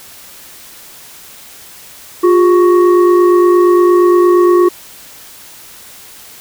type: tone with frequency modulation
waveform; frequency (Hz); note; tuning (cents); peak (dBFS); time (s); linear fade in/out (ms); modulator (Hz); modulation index
sine; 354.2; F4; +24; -5; 2.23-4.69; 10; 757; 0.63
effects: white hiss -36 dBFS RMS until 6.4 s